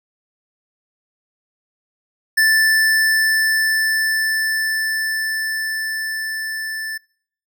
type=tone with level ramp; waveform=square; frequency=1761 Hz; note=A6; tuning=1 cent sharp; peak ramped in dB=-12 to -25 dBFS; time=2.37-6.98 s; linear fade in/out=10 ms; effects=noise-tail reverb RT60 0.6 s tail -26 dB re dry